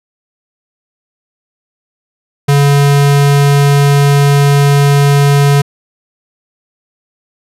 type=tone; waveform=square; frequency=142 Hz; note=C#3; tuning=42 cents sharp; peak=-6 dBFS; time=2.48-5.62 s; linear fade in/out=10 ms; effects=resampled to 32000 Hz